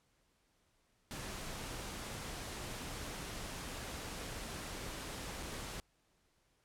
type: noise with dropouts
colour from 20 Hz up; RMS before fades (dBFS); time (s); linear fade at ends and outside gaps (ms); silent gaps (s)
pink; -44; 1.11-5.8; 0; 5.426-5.43
effects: pink hiss -75 dBFS RMS until 6.64 s + low-pass 11000 Hz 12 dB/octave